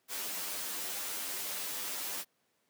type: noise with comb filter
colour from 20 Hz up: white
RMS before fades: -38 dBFS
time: 0.08-2.25 s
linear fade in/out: 50 ms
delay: 10 ms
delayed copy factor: +0.65
effects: pink hiss -75 dBFS RMS until 2.69 s + high-pass 200 Hz 12 dB/octave